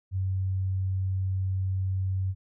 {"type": "tone", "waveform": "sine", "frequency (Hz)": 94.7, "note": "F#2", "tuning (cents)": 41, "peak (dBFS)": -25, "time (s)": [0.11, 2.35], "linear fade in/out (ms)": 50, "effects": []}